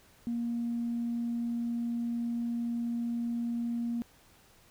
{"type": "tone", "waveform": "sine", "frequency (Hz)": 235.5, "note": "A#3", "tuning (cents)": 18, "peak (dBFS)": -29, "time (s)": [0.27, 4.02], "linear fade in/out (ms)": 0, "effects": ["tanh soft clip ceiling -25 dBFS", "pink hiss -61 dBFS RMS until 4.7 s"]}